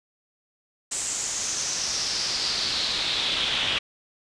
brown noise with band-pass filter sweep, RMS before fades -27 dBFS, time 0.91-3.79 s, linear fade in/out 10 ms, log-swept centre 7700 to 3100 Hz, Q 4.4, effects resampled to 22050 Hz

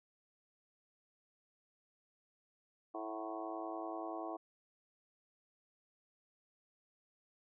harmonic tone with a mistuned harmonic, 110 Hz, A2, in tune, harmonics 3 / 4 / 5 / 6 / 7 / 8 / 9 / 10, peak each -45 / -51 / -53 / -46 / -46 / -54 / -52 / -50 dBFS, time 2.94-4.37 s, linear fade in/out 10 ms, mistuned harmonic 7, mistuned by -44 cents, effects none

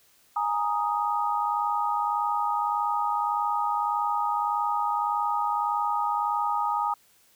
sine chord, Ab suspended second, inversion none, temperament equal, 830.6 / 932.3 / 1244.5 Hz, Ab5 / Bb5 / Eb6, 0 / 0 / 0 cents, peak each -28 dBFS, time 0.36-6.94 s, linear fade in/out 5 ms, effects white hiss -61 dBFS RMS until 7.35 s

